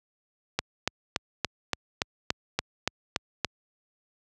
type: click train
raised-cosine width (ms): 0.2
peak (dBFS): -7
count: 11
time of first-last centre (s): 0.59-3.447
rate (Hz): 3.5
effects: high-pass 60 Hz 12 dB/octave